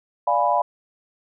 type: chord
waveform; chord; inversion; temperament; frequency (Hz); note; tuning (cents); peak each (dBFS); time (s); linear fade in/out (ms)
sine; D diminished seventh; none; equal; 587.3 / 698.5 / 830.6 / 987.8; D5 / F5 / Ab5 / Cb6; 0 / 0 / 0 / 0; -24 / -22 / -23 / -21; 0.27-0.62; 5
effects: none